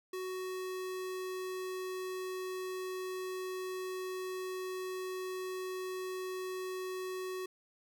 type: tone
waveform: square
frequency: 371.7 Hz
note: F#4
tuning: 8 cents sharp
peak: -38 dBFS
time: 0.13-7.46 s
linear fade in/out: 5 ms
effects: none